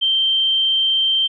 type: tone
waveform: sine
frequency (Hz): 3136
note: G7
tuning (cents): 0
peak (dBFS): -14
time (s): 0.01-1.28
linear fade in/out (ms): 20
effects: none